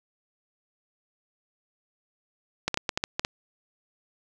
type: clicks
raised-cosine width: 0.2 ms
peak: -8 dBFS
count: 8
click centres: 2.68 / 2.743 / 2.774 / 2.892 / 2.975 / 3.039 / 3.195 / 3.249 s
effects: none